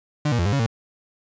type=tone with pitch steps; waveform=35% pulse; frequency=149.2 / 118.9 / 86 / 101.6 / 139.4 / 113.8 Hz; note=D3 / A#2 / F2 / G#2 / C#3 / A#2; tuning=+28 / +35 / -26 / -38 / +10 / -41 cents; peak=-17 dBFS; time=0.25-0.664 s; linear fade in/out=5 ms; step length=69 ms; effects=resampled to 16000 Hz